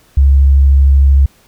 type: tone with vibrato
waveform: sine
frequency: 68.7 Hz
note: C#2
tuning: 15 cents flat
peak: -4 dBFS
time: 0.17-1.26 s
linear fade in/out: 5 ms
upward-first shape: triangle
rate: 13 Hz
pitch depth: 16 cents each way
effects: pink hiss -49 dBFS RMS until 1.47 s